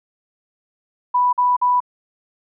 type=tone bursts; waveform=sine; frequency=987.8 Hz; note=B5; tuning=in tune; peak=-13 dBFS; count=3; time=1.14-1.804 s; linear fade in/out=10 ms; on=190 ms; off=47 ms; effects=none